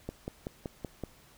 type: click train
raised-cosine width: 2 ms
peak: -22 dBFS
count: 6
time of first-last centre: 0.09-1.037 s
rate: 5.28 Hz
effects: pink hiss -59 dBFS RMS until 1.37 s